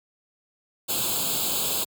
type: noise with comb filter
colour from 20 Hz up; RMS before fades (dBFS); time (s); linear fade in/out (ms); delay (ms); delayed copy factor
white; -26; 0.88-1.85; 20; 0.26; +1
effects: high-pass 100 Hz 12 dB/octave